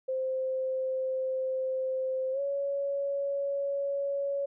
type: tone with pitch glide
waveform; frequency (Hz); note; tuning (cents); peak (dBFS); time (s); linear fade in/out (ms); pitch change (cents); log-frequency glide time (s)
sine; 522 to 559.5; C5 to C#5; -4 to +16; -28; 0.08-4.46; 10; +120; 2.32-2.4
effects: none